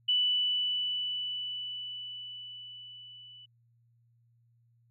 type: tone with level ramp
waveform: sine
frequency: 2975 Hz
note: F#7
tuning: 9 cents sharp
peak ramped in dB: -23 to -49 dBFS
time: 0.08-3.46 s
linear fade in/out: 10 ms
effects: added 117 Hz sine -64 dBFS peak until 4.9 s